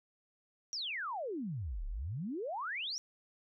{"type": "exponential two-way sweep", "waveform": "sine", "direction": "down then up", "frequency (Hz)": [5860, 32.7, 5860], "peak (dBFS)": -36, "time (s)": [0.73, 2.98], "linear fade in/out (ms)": 0, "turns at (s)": 1.86, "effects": []}